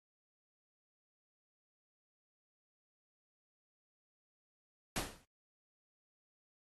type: noise with exponential decay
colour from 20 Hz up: pink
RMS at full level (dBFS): -33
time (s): 4.96-5.25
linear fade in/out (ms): 2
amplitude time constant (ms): 61
effects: AAC 32 kbps